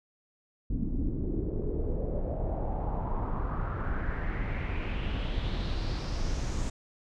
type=noise with low-pass filter sweep; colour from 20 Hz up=brown; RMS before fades=-31 dBFS; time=0.7-6.7 s; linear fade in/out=5 ms; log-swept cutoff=240 to 7300 Hz; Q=3.6; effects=none